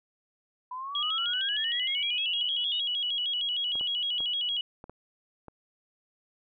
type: exponential sweep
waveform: sine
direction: up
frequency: 987.8 to 3805 Hz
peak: -34 dBFS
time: 0.71-2.81 s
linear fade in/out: 5 ms
type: tone with vibrato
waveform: sine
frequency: 3116 Hz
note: G7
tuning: 11 cents flat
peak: -27 dBFS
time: 0.95-4.61 s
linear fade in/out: 2 ms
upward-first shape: square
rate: 6.5 Hz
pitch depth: 99 cents each way
type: clicks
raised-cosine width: 1 ms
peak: -30 dBFS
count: 6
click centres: 3.755 / 3.811 / 4.205 / 4.841 / 4.896 / 5.483 s
effects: none